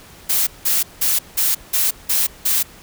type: noise bursts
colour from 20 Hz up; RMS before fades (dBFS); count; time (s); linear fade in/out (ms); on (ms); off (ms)
blue; -17; 7; 0.29-2.63; 10; 180; 180
effects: pink hiss -43 dBFS RMS until 2.82 s